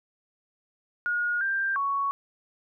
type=tone with pitch steps; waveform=sine; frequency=1438 / 1583 / 1114 Hz; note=F#6 / G6 / C#6; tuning=-50 / +17 / +8 cents; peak=-24 dBFS; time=1.06-2.11 s; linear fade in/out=0 ms; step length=350 ms; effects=none